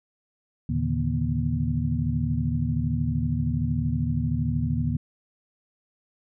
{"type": "tone cluster", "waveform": "sine", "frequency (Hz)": [78.6, 114.7, 143.1, 156, 238.6], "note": ["D#2", "A#2", "D3", "D#3", "A#3"], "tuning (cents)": [18, -28, -45, 5, 41], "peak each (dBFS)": -29, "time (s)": [0.69, 4.97], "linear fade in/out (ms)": 5, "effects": []}